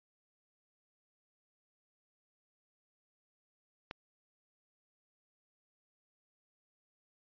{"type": "click", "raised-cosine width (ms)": 0.3, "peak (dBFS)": -24, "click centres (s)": 3.911, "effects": ["resampled to 11025 Hz"]}